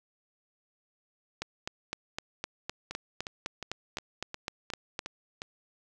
two click trains, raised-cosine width 0.2 ms, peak -16 / -20 dBFS, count 15 / 8, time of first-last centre 1.42-4.991 / 2.91-5.419 s, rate 3.92 / 2.79 Hz, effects none

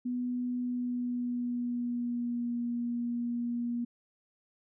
sine tone with pitch glide, 246.9 to 238.6 Hz, B3 to A#3, 0 to +41 cents, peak -30 dBFS, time 0.05-3.85 s, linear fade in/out 10 ms, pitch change -59 cents, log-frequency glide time 0.6-2.56 s, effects none

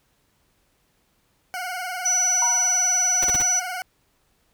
20% pulse tone with vibrato, 730 Hz, F#5, 24 cents flat, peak -23 dBFS, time 1.54-3.82 s, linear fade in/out 0 ms, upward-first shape sine, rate 20 Hz, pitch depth 67 cents each way
sine tone, 5920 Hz, F#8, in tune, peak -18 dBFS, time 2.05-3.6 s, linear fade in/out 10 ms
sine tone with exponential decay, 956 Hz, A#5, 43 cents sharp, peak -21 dBFS, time 2.42-2.87 s, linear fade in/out 2 ms, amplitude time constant 96 ms
pink noise bursts, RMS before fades -28 dBFS, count 4, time 3.22-3.423 s, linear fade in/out 5 ms, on 26 ms, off 33 ms
effects pink hiss -66 dBFS RMS until 4.53 s

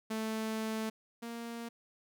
sawtooth tone pair in turn, 220 / 233.1 Hz, A3 / A#3, 0 / 0 cents, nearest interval minor second, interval 100 cents, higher second, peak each -30 / -36 dBFS, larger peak first, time 0.1-0.9 / 1.22-1.69 s, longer first, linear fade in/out 10 ms, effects none

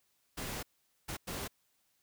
pink noise bursts at uneven times, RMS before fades -40 dBFS, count 3, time 0.37-0.63 / 1.08-1.17 / 1.27-1.48 s, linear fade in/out 10 ms, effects white hiss -75 dBFS RMS until 2.02 s

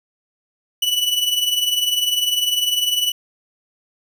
40% pulse tone with tremolo, 2960 Hz, F#7, in tune, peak -13 dBFS, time 0.82-3.12 s, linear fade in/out 5 ms, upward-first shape triangle, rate 20 Hz, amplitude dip 70%, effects none

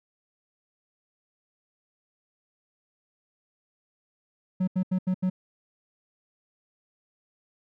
triangle tone bursts, 184.9 Hz, F#3, 1 cent flat, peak -20 dBFS, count 5, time 4.6-5.3 s, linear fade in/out 10 ms, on 76 ms, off 80 ms, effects none

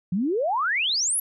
sine exponential sweep, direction up, 168 to 11800 Hz, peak -21 dBFS, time 0.12-1.2 s, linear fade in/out 5 ms, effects none

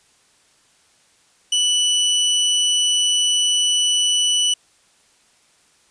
sawtooth tone, 2967 Hz, F#7, 4 cents sharp, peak -12 dBFS, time 1.52-4.54 s, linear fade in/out 5 ms, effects white hiss -57 dBFS RMS until 5.9 s + resampled to 22050 Hz

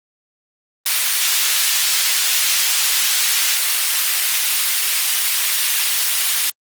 pink high-pass noise, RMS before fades -17 dBFS, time 0.86-6.5 s, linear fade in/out 2 ms, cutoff 2500 Hz, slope 12 dB/octave, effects Opus 24 kbps

